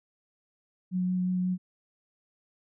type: tone with vibrato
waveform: sine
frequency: 182.5 Hz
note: F#3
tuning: 24 cents flat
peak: -25 dBFS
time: 0.91-1.58 s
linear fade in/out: 50 ms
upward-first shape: sine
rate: 5.6 Hz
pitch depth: 9 cents each way
effects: none